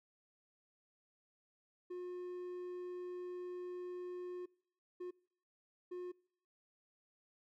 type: tone bursts at uneven times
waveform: triangle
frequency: 359.1 Hz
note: F4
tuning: 48 cents sharp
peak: -40 dBFS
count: 3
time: 1.9-4.46 / 5-5.11 / 5.91-6.12 s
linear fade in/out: 10 ms
effects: noise-tail reverb RT60 0.6 s tail -25 dB re dry